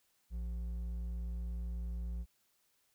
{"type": "tone with hard clipping", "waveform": "triangle", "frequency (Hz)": 58.27, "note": "A#1", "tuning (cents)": 0, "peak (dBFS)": -38, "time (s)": [0.3, 2.26], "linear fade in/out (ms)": 50, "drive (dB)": 9, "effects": ["white hiss -75 dBFS RMS until 2.94 s"]}